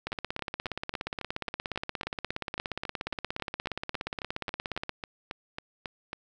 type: two click trains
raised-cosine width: 0.3 ms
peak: -16 / -19 dBFS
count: 83 / 23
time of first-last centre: 0.07-4.894 / 0.12-6.131 s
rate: 17 / 3.66 Hz
effects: none